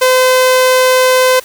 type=tone; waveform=sawtooth; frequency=512 Hz; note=C5; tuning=38 cents flat; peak=-3 dBFS; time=0.01-1.4 s; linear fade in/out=10 ms; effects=white hiss -36 dBFS RMS until 1.44 s

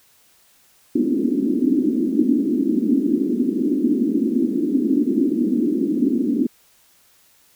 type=band-pass noise; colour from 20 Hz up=white; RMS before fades=-19 dBFS; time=0.95-6.47 s; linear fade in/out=5 ms; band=230 to 320 Hz; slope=48 dB/octave; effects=white hiss -56 dBFS RMS until 7.55 s

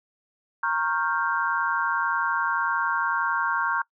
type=chord; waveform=sine; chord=G half-diminished seventh; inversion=first; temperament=equal with one note detuned; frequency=932.3 / 1094.1 / 1396.9 / 1568 Hz; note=Bb5 / Db6 / F6 / G6; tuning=0 / -23 / 0 / 0 cents; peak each=-28 dBFS; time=0.63-3.82 s; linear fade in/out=5 ms; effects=noise-tail reverb RT60 0.1 s tail -23 dB re dry

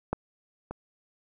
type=clicks; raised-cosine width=1 ms; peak=-13 / -22 dBFS; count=2; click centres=0.13 / 0.71 s; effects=none

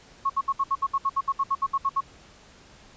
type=tone bursts; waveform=sine; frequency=1096 Hz; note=C#6; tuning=20 cents flat; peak=-20 dBFS; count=16; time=0.25-2.008 s; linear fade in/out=10 ms; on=48 ms; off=66 ms; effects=pink hiss -52 dBFS RMS until 2.96 s + resampled to 16000 Hz

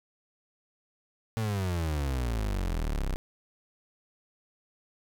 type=exponential sweep; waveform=35% pulse; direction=down; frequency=114.2 to 30.87 Hz; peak=-26 dBFS; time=1.37-3.16 s; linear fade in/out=0 ms; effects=none

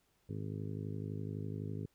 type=harmonic tone; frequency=51.91 Hz; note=G#1; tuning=in tune; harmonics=2 / 3 / 4 / 5 / 6 / 7 / 8 / 9; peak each=-41 / -43 / -49 / -47 / -53 / -53 / -50 / -57 dBFS; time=0.29-1.86 s; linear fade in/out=5 ms; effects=pink hiss -75 dBFS RMS until 1.94 s

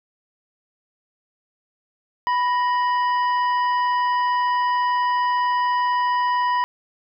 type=harmonic tone with a mistuned harmonic; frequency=987.8 Hz; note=B5; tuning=in tune; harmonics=1 / 2 / 3 / 5; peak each=-18 / -28 / -37 / -41 dBFS; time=2.27-6.64 s; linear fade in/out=0 ms; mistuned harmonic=2; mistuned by=-92 cents; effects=none

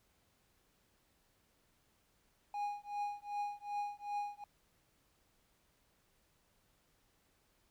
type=tone with tremolo; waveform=triangle; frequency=822 Hz; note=G#5; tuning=18 cents flat; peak=-32 dBFS; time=2.54-4.44 s; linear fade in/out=2 ms; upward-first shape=triangle; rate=2.6 Hz; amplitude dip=100%; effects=pink hiss -74 dBFS RMS until 7.7 s

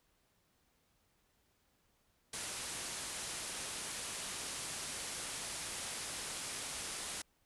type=low-pass noise; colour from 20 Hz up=white; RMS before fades=-43 dBFS; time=2.33-7.22 s; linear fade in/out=5 ms; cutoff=11000 Hz; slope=96 dB/octave; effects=pink hiss -75 dBFS RMS until 7.45 s

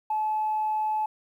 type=tone; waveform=sine; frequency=861 Hz; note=A5; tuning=38 cents flat; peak=-23 dBFS; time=0.1-1.06 s; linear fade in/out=5 ms; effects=tanh soft clip ceiling -19 dBFS + 10-bit

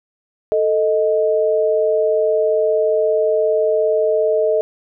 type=tone pair together; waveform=sine; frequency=441.3 / 624.1 Hz; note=A4 / D#5; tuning=+5 / +5 cents; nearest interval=tritone; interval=600 cents; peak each=-16 dBFS; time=0.52-4.61 s; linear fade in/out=0 ms; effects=none

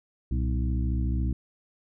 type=harmonic tone with a mistuned harmonic; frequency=64 Hz; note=C2; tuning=38 cents flat; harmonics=1 / 2 / 3 / 4 / 5; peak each=-25 / -31 / -35 / -37 / -39 dBFS; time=0.31-1.33 s; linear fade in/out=5 ms; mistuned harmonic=2; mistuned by=-140 cents; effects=none

